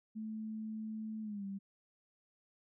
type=tone with pitch glide; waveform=sine; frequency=218.1 to 196.56 Hz; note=A3 to G3; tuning=-15 to +5 cents; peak=-39 dBFS; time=0.15-1.59 s; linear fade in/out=20 ms; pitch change=-180 cents; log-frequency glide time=1.22-1.45 s; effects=none